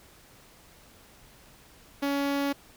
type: tone with notch filter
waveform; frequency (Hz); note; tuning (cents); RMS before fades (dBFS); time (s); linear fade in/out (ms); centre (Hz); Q
sawtooth; 281.1; C#4; +24; -28; 2.02-2.53; 10; 8200; 1.1
effects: pink hiss -55 dBFS RMS until 2.76 s